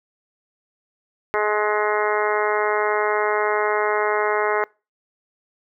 harmonic tone, 210.8 Hz, G#3, 26 cents sharp, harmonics 2 / 3 / 4 / 5 / 6 / 7 / 8 / 9 / 10, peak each -22 / -27 / -26 / -27 / -28 / -29 / -33 / -30 / -32 dBFS, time 1.34-4.64 s, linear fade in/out 0 ms, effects noise-tail reverb RT60 0.3 s tail -25 dB re dry

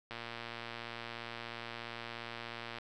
click train, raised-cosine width 0.3 ms, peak -26 dBFS, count 314, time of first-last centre 0.11-2.785 s, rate 117 Hz, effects none

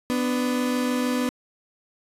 35% pulse tone pair together, 249 / 295.5 Hz, B3 / D4, +14 / +11 cents, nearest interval minor third, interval 297 cents, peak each -21 / -28 dBFS, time 0.1-1.29 s, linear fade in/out 0 ms, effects resampled to 32000 Hz

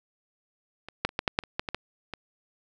clicks, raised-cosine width 0.3 ms, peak -24 / -7 / -29 / -10 / -7 / -6 / -28 / -11 / -16 / -14 / -19 dBFS, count 11, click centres 0.886 / 1.05 / 1.091 / 1.191 / 1.278 / 1.389 / 1.437 / 1.595 / 1.688 / 1.746 / 2.137 s, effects none

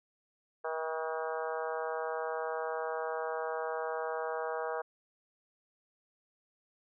harmonic tone with a mistuned harmonic, 160 Hz, D#3, 49 cents sharp, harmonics 3 / 4 / 5 / 6 / 7 / 8 / 9 / 10, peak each -37 / -39 / -41 / -43 / -44 / -45 / -46 / -47 dBFS, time 0.64-4.82 s, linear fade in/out 10 ms, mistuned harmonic 8, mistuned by -27 cents, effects none

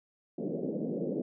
pink band-pass noise, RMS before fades -34 dBFS, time 0.38-1.22 s, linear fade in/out 5 ms, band 170 to 550 Hz, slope 48 dB/octave, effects none

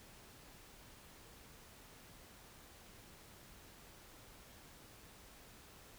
silence, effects pink hiss -59 dBFS RMS until 5.98 s

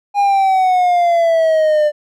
triangle exponential sweep, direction down, 817 to 593 Hz, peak -8 dBFS, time 0.14-1.92 s, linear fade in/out 50 ms, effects none

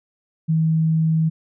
sine tone, 160.2 Hz, E3, 49 cents flat, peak -15 dBFS, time 0.48-1.3 s, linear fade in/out 20 ms, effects none

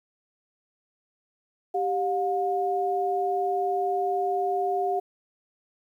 sine tone pair together, 392 / 716.4 Hz, G4 / F5, 0 / +44 cents, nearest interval minor seventh, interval 1044 cents, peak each -27 / -25 dBFS, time 1.74-5 s, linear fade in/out 10 ms, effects 10-bit

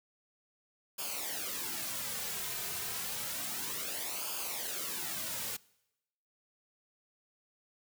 white noise with flanger, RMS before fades -38 dBFS, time 0.98-5.57 s, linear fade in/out 10 ms, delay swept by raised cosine 0.51 to 3.61 ms, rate 0.3 Hz, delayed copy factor -0.7, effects noise-tail reverb RT60 0.9 s tail -23 dB re dry

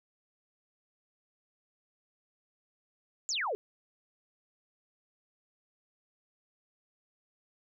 sine exponential sweep, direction down, 7459 to 382.4 Hz, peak -30 dBFS, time 3.29-3.55 s, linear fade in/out 0 ms, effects none

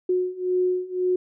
sine beating tone pair, 363.7 / 365.6 Hz, F#4 / F#4, -30 / -21 cents, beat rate 1.9 Hz, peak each -25 / -23 dBFS, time 0.09-1.16 s, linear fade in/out 5 ms, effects none

